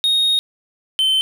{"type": "tone pair in turn", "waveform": "triangle", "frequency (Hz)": [3729, 3080], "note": ["A#7", "G7"], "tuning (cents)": [0, -31], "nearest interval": "minor third", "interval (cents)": 331, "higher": "first", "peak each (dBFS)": -12, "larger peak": "neither", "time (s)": [[0.04, 0.39], [0.99, 1.21]], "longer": "first", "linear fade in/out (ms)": 0, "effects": []}